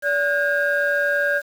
sine tone cluster, 576 / 1448 / 1617 Hz, D5 / F#6 / G#6, -34 / -38 / -47 cents, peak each -21 / -26 / -19 dBFS, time 0.02-1.42 s, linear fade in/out 50 ms, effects tanh soft clip ceiling -11 dBFS + 7-bit

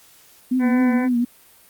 sine tone with vibrato, 246.9 Hz, B3, in tune, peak -16 dBFS, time 0.51-1.25 s, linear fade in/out 10 ms, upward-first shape triangle, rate 4.1 Hz, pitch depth 88 cents each way
harmonic tone, 252.3 Hz, B3, 37 cents sharp, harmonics 1 / 2 / 3 / 4 / 6 / 7 / 8 / 9, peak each -26 / -29 / -31 / -32 / -34 / -34 / -35 / -36 dBFS, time 0.59-1.09 s, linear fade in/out 50 ms
effects white hiss -51 dBFS RMS until 1.69 s + Opus 48 kbps

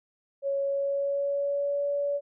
sine tone with pitch glide, 554.4 to 570.6 Hz, C#5 to C#5, 0 to +50 cents, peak -25 dBFS, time 0.42-2.21 s, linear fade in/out 50 ms, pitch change +50 cents, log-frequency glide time 0.59-1.86 s, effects none

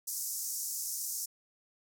pink band-pass noise, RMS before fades -37 dBFS, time 0.07-1.26 s, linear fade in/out 10 ms, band 5500 to 16000 Hz, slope 48 dB/octave, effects none

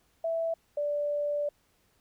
sine tone pair in turn, 659.3 / 584.8 Hz, E5 / D5, 0 / -7 cents, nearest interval major second, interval 207 cents, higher first, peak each -27 dBFS, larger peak neither, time 0.24-0.54 / 0.77-1.49 s, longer second, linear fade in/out 5 ms, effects pink hiss -69 dBFS RMS until 2 s

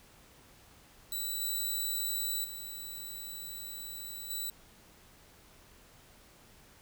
5% pulse tone with level steps, 3951 Hz, B7, in tune, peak -26 / -24 / -33 / -27 dBFS, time 1.12-4.5 s, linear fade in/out 2 ms, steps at 1.41 / 2.44 / 4.3 s, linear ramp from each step 5 ms, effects pink hiss -59 dBFS RMS until 6.81 s

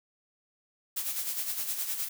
blue noise with tremolo, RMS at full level -31 dBFS, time 0.96-2.09 s, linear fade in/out 10 ms, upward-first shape sine, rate 9.7 Hz, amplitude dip 55%, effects none

